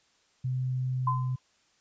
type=tone; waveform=sine; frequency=128.3 Hz; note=C3; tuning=34 cents flat; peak=-27 dBFS; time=0.44-1.36 s; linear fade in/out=10 ms
type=tone with exponential decay; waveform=sine; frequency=1025 Hz; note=C6; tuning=36 cents flat; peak=-22 dBFS; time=1.07-1.39 s; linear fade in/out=5 ms; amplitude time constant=68 ms
effects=white hiss -67 dBFS RMS until 1.8 s + resampled to 16000 Hz